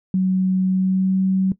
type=tone with pitch glide; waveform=sine; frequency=187 to 189.61 Hz; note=F#3 to F#3; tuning=+19 to +43 cents; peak=-15 dBFS; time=0.14-1.52 s; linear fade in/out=2 ms; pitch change=+24 cents; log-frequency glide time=0.67-1.2 s; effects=noise-tail reverb RT60 0.1 s tail -17 dB re dry